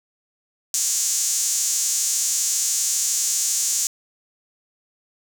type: tone with high-pass filter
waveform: sawtooth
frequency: 232.6 Hz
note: A#3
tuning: 4 cents flat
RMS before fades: -22 dBFS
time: 0.74-3.87 s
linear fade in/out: 2 ms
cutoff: 6800 Hz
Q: 4
effects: none